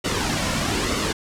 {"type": "noise with flanger", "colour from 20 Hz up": "pink", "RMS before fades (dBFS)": -23, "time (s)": [0.04, 1.13], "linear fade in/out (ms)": 10, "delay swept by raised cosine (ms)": [1.2, 2.5], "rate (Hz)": 1.1, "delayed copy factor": -0.55, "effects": ["low-pass 8000 Hz 12 dB/octave"]}